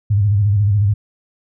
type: tone with vibrato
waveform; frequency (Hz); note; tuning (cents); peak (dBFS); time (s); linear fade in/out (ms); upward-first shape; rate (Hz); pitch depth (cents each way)
sine; 102.1; G#2; -29; -11; 0.1-0.94; 10; square; 14; 71
effects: none